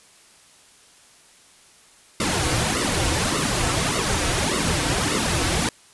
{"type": "noise with flanger", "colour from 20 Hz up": "pink", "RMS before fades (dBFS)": -22, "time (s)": [2.2, 5.69], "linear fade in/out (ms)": 2, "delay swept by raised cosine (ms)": [1.2, 5], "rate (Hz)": 1.7, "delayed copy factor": -0.85, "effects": ["white hiss -52 dBFS RMS until 5.93 s", "resampled to 24000 Hz"]}